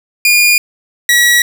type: tone pair in turn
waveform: sawtooth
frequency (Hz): 2427 / 1925.1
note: D#7 / B6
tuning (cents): -44 / -45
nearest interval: major third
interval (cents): 401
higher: first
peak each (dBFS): -3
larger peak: neither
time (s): 0.25-0.58 / 1.09-1.42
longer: neither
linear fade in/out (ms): 2
effects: none